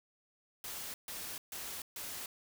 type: noise bursts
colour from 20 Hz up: white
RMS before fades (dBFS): -43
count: 4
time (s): 0.64-2.26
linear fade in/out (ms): 2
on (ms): 300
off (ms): 140
effects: none